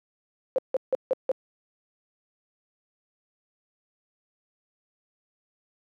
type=tone bursts; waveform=sine; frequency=523.3 Hz; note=C5; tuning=in tune; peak=-19 dBFS; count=5; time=0.56-1.315 s; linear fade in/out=0 ms; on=23 ms; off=160 ms; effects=high-pass 300 Hz 12 dB/octave